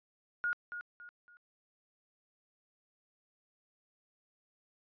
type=tone with echo; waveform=sine; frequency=1435 Hz; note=F6; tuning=47 cents sharp; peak=-30 dBFS; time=0.44-0.53 s; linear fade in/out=0 ms; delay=280 ms; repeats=3; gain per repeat=-9 dB; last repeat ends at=1.37 s; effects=resampled to 11025 Hz